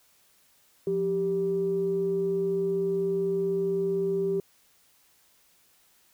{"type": "tone pair together", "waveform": "sine", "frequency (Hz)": [174.61, 392], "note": ["F3", "G4"], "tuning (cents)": [0, 0], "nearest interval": "octave + major second", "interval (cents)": 1400, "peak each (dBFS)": [-32, -24], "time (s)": [0.87, 4.4], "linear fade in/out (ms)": 2, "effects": ["tanh soft clip ceiling -17 dBFS", "white hiss -63 dBFS RMS until 6.13 s"]}